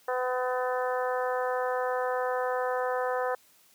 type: harmonic tone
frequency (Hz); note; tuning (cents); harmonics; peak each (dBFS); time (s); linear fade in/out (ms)
252.4; B3; +38; 2 / 3 / 4 / 5 / 6 / 7; -29 / -33 / -35 / -37 / -39 / -40; 0.08-3.35; 5
effects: white hiss -61 dBFS RMS until 3.74 s + high-pass 100 Hz 12 dB/octave